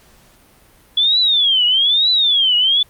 sine tone with vibrato, 3402 Hz, G#7, 41 cents sharp, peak -11 dBFS, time 0.97-2.83 s, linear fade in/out 5 ms, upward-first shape triangle, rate 1.1 Hz, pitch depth 290 cents each way, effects pink hiss -50 dBFS RMS until 2.89 s + Opus 48 kbps

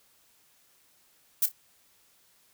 violet noise with echo, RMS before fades -23 dBFS, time 1.42-1.46 s, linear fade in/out 5 ms, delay 29 ms, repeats 2, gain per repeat -13 dB, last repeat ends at 1.518 s, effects white hiss -64 dBFS RMS until 2.53 s

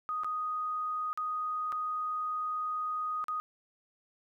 sine tone with dropouts, 1244.5 Hz, D#6, in tune, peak -31 dBFS, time 0.09-3.4 s, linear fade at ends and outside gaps 0 ms, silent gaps 0.235-0.245 / 1.13-1.175 / 1.721-1.726 / 3.241-3.283 s, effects 12-bit

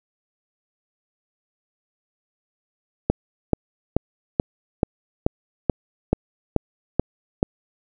click train, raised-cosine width 2 ms, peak -3 dBFS, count 11, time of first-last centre 3.1-7.429 s, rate 2.31 Hz, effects none

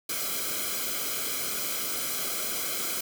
white noise with comb filter, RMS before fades -31 dBFS, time 0.09-3.01 s, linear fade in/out 5 ms, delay 1.1 ms, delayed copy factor -0.8, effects none

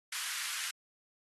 pink high-pass noise, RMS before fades -38 dBFS, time 0.12-0.71 s, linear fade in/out 5 ms, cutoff 1400 Hz, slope 24 dB/octave, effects AAC 32 kbps

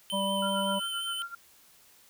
square tone with vibrato, 3064 Hz, G7, 40 cents flat, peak -33 dBFS, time 0.1-1.22 s, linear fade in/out 0 ms, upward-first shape sine, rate 5.5 Hz, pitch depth 16 cents each way
harmonic tone, 196 Hz, G3, in tune, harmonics 1 / 3 / 5, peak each -32 / -32 / -32 dBFS, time 0.12-0.8 s, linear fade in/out 20 ms
sine tone with tremolo, 1386 Hz, F6, 14 cents flat, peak -33 dBFS, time 0.42-1.35 s, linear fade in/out 5 ms, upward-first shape sine, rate 7.7 Hz, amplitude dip 85%
effects white hiss -59 dBFS RMS until 2.09 s

